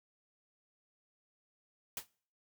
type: noise with exponential decay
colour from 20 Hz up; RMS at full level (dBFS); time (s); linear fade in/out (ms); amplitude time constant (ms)
white; -35; 1.97-2.07; 2; 21
effects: noise-tail reverb RT60 0.5 s tail -24 dB re dry